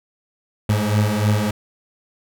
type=beating tone pair; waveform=30% pulse; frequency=103.83 / 107.13 Hz; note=G#2 / A2; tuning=0 / -46 cents; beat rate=3.3 Hz; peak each=-16 / -17 dBFS; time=0.69-1.51 s; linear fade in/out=5 ms; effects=none